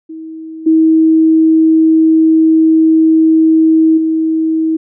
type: tone with level steps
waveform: sine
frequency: 320 Hz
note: D#4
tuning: 49 cents sharp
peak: -24 / -5 / -10 dBFS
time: 0.09-4.77 s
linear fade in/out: 10 ms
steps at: 0.66 / 3.97 s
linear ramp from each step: 10 ms
effects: none